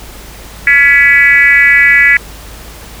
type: tone with frequency modulation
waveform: sine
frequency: 1975.5 Hz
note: B6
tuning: in tune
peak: -3 dBFS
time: 0.67-2.17 s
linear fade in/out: 2 ms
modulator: 286 Hz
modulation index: 1.1
effects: added 53 Hz sine -31 dBFS peak until 3 s + pink hiss -32 dBFS RMS until 3 s